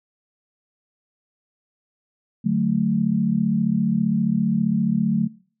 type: chord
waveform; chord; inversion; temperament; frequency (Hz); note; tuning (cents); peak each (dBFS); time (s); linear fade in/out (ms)
sine; D major; none; equal; 146.83 / 185 / 220; D3 / F#3 / A3; 0 / 0 / 0; -26 / -21 / -21; 2.44-5.28; 20
effects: noise-tail reverb RT60 0.5 s tail -24 dB re dry